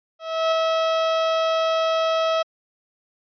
30% pulse tone with ADSR envelope, 648 Hz, E5, 30 cents flat, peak -14 dBFS, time 0.19-2.43 s, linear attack 330 ms, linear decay 4 ms, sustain -2 dB, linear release 13 ms, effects resampled to 11025 Hz

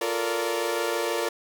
sawtooth chord, Bb major seventh, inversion second, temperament equal with one note detuned, 349.2 / 440 / 466.2 / 578.6 Hz, F4 / A4 / Bb4 / D5, 0 / 0 / 0 / -26 cents, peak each -27 / -29 / -25 / -27 dBFS, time 0.01-1.29 s, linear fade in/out 5 ms, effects none

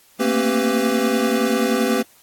square tone cluster, 225.1 / 235.5 / 268.2 / 390.6 / 499.4 Hz, A3 / A#3 / C4 / G4 / B4, +40 / +18 / +43 / -6 / +19 cents, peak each -24 dBFS, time 0.19-2.03 s, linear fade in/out 20 ms, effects white hiss -53 dBFS RMS until 2.22 s + AAC 64 kbps

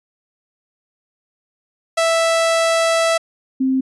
sawtooth / sine tone pair in turn, 659.3 / 262.9 Hz, E5 / C4, 0 / +8 cents, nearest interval octave + major third, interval 1592 cents, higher first, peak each -10 / -14 dBFS, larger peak first, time 1.97-3.18 / 3.6-3.81 s, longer first, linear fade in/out 10 ms, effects resampled to 24000 Hz

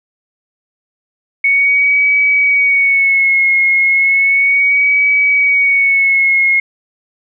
sine tone with vibrato, 2217 Hz, C#7, in tune, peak -8 dBFS, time 1.44-6.6 s, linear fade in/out 5 ms, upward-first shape sine, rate 0.34 Hz, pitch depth 46 cents each way, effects none

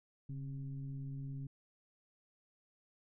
sine tone with frequency modulation, 138.59 Hz, C#3, in tune, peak -40 dBFS, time 0.29-1.47 s, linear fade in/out 5 ms, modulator 130 Hz, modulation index 0.58, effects none

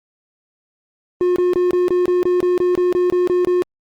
triangle tone bursts, 358.6 Hz, F4, 46 cents sharp, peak -11 dBFS, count 14, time 1.21-3.622 s, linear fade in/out 0 ms, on 150 ms, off 24 ms, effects Opus 24 kbps

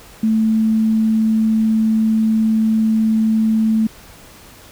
sine tone, 220.4 Hz, A3, 3 cents sharp, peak -12 dBFS, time 0.23-3.87 s, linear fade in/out 5 ms, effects pink hiss -42 dBFS RMS until 4.71 s

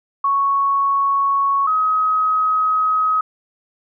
sine tone pair in turn, 1108.7 / 1267.5 Hz, C#6 / D#6, 0 / +32 cents, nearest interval major second, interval 232 cents, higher second, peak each -14 dBFS, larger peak neither, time 0.24-1.67 / 1.67-3.21 s, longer second, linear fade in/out 5 ms, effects none

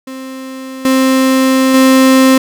35% pulse tone with level steps, 262.9 Hz, C4, 8 cents sharp, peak -22 / -6 / -3 dBFS, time 0.07-2.38 s, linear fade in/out 5 ms, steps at 0.85 / 1.74 s, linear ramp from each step 2 ms, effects none

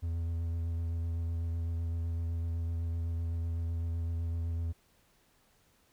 triangle tone with vibrato, 83.5 Hz, E2, 23 cents sharp, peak -29 dBFS, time 0.02-4.73 s, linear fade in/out 20 ms, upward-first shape sine, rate 7.9 Hz, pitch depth 17 cents each way, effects pink hiss -68 dBFS RMS until 5.92 s

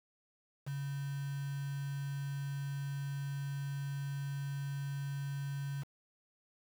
sine tone with quantisation, 140 Hz, C#3, 18 cents sharp, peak -36 dBFS, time 0.66-5.84 s, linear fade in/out 20 ms, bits 8, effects none

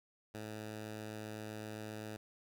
10% pulse tone, 107.7 Hz, A2, 37 cents flat, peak -35 dBFS, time 0.34-2.17 s, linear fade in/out 10 ms, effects none

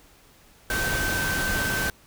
sine tone in noise, 1546 Hz, G6, 24 cents flat, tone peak -26 dBFS, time 0.7-1.9 s, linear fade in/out 2 ms, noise pink, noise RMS -28 dBFS, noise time 0.7-1.9 s, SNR -1 dB, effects pink hiss -55 dBFS RMS until 2.06 s

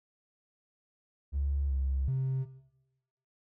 triangle tone with pitch steps, 70.1 / 67.1 / 132.1 Hz, C#2 / C2 / C3, +20 / +44 / +17 cents, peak -24 dBFS, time 1.32-2.46 s, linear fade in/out 50 ms, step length 380 ms, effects noise-tail reverb RT60 1.0 s tail -19 dB re dry + tanh soft clip ceiling -25 dBFS

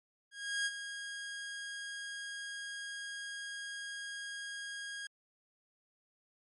sawtooth tone with ADSR envelope, 1634 Hz, G#6, 29 cents flat, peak -27 dBFS, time 0.31-5.07 s, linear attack 350 ms, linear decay 38 ms, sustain -10 dB, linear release 4 ms, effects MP3 48 kbps

